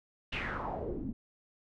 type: noise with low-pass filter sweep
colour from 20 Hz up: pink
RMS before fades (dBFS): -37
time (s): 0.32-1.13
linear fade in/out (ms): 10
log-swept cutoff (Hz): 3000 to 200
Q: 4.6
effects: none